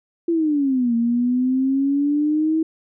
sine exponential two-way sweep, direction down then up, 343.5 to 230.6 to 322.9 Hz, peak -16 dBFS, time 0.28-2.63 s, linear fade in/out 5 ms, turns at 0.95 s, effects none

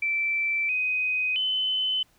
sine tone with pitch steps, 2332 / 2507 / 3036 Hz, D7 / D#7 / F#7, -13 / +12 / +44 cents, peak -23 dBFS, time 0.02-2.03 s, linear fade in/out 5 ms, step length 670 ms, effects pink hiss -63 dBFS RMS until 2.18 s

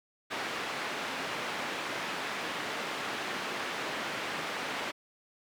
white band-pass noise, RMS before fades -36 dBFS, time 0.3-4.92 s, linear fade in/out 20 ms, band 200 to 2300 Hz, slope 12 dB/octave, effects none

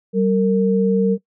sine tone pair together, 192.7 / 458.3 Hz, G3 / A#4, -29 / -29 cents, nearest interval octave + minor third, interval 1500 cents, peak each -16 dBFS, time 0.13-1.18 s, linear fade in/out 50 ms, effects noise-tail reverb RT60 0.1 s tail -19 dB re dry

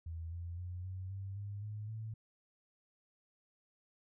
sine tone with pitch steps, 82.41 / 85.91 / 89.56 / 93.36 / 97.33 / 101.46 / 105.77 / 110.26 Hz, E2 / F2 / F2 / F#2 / G2 / G#2 / G#2 / A2, 0 / -28 / +44 / +16 / -12 / -40 / +32 / +4 cents, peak -40 dBFS, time 0.06-2.14 s, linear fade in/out 5 ms, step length 260 ms, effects none

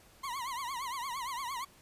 40% pulse tone with vibrato, 1024 Hz, C6, 38 cents flat, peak -35 dBFS, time 0.23-1.65 s, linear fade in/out 10 ms, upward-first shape triangle, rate 8.7 Hz, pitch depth 190 cents each way, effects pink hiss -60 dBFS RMS until 1.81 s + resampled to 32000 Hz

